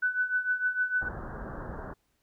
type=tone with tremolo; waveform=sine; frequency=1497 Hz; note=F#6; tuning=20 cents sharp; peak=-22 dBFS; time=0.02-1.09 s; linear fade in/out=10 ms; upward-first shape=triangle; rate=6.6 Hz; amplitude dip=85%
type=low-pass noise; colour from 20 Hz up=pink; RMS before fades=-39 dBFS; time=1.01-1.94 s; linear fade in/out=10 ms; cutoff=1700 Hz; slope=96 dB/octave
effects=pink hiss -74 dBFS RMS until 2.22 s